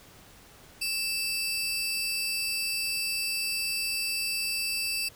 sawtooth tone pair together, 2640 / 4704 Hz, E7 / D8, +2 / +2 cents, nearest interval minor seventh, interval 1000 cents, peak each -28 dBFS, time 0.81-5.09 s, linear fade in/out 10 ms, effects pink hiss -53 dBFS RMS until 5.15 s

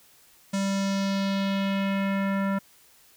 square tone with low-pass filter sweep, 196 Hz, G3, in tune, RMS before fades -26 dBFS, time 0.53-2.59 s, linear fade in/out 10 ms, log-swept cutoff 7800 to 1500 Hz, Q 1.9, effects white hiss -57 dBFS RMS until 3.16 s

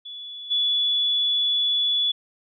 sine tone with level steps, 3426 Hz, A7, 47 cents flat, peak -34 / -19 dBFS, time 0.05-2.12 s, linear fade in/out 10 ms, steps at 0.5 s, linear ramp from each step 20 ms, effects none

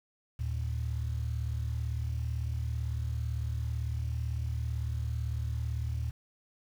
sine tone pair together, 76.1 / 114.02 Hz, D#2 / A#2, -38 / -38 cents, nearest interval perfect fifth, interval 700 cents, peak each -32 / -33 dBFS, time 0.39-6.11 s, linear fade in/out 10 ms, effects tanh soft clip ceiling -23 dBFS + 9-bit

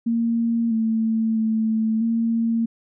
sine tone with pitch steps, 231.3 / 223.2 / 220.9 / 228.9 Hz, A#3 / A3 / A3 / A#3, -13 / +25 / +7 / -31 cents, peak -18 dBFS, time 0.06-2.66 s, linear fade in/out 10 ms, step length 650 ms, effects none

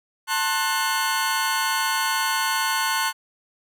sawtooth chord, F# diminished, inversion first, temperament just, 888 / 1065.6 / 1480 Hz, A5 / C6 / F#6, +16 / +31 / 0 cents, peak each -22 dBFS, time 0.27-3.13 s, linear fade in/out 50 ms, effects none

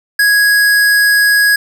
square tone, 1661.2 Hz, G#6, in tune, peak -8 dBFS, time 0.19-1.56 s, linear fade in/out 5 ms, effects none

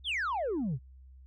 sine exponential sweep, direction down, 3719 to 113.8 Hz, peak -27 dBFS, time 0.04-0.79 s, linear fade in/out 50 ms, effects tanh soft clip ceiling -28 dBFS + added 65 Hz sine -50 dBFS peak until 1.26 s

